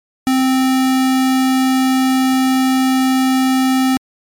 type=tone; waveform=square; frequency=261.2 Hz; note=C4; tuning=3 cents flat; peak=-12 dBFS; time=0.27-3.97 s; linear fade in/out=0 ms; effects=MP3 96 kbps